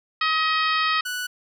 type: harmonic tone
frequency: 633 Hz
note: D#5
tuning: 30 cents sharp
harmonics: 2 / 3 / 4 / 5 / 6 / 7 / 8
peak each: -22 / -26 / -28 / -30 / -32 / -33 / -34 dBFS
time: 0.21-1.01 s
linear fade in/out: 5 ms
type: tone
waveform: sawtooth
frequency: 1480 Hz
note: F#6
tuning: in tune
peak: -23 dBFS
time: 1.05-1.27 s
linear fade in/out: 10 ms
effects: none